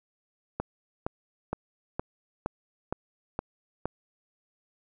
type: click train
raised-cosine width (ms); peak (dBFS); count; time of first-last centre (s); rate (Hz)
1; -15; 8; 0.6-3.856; 2.15
effects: none